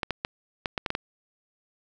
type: clicks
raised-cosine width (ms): 0.3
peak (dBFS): -11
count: 8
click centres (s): 0.032 / 0.107 / 0.249 / 0.658 / 0.778 / 0.862 / 0.904 / 0.951
effects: none